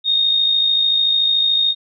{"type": "tone with amplitude modulation", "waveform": "sine", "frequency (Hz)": 3700, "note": "A#7", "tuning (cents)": -14, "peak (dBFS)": -11, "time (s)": [0.04, 1.75], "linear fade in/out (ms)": 50, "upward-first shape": "sine", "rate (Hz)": 53.6, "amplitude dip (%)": 45, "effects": []}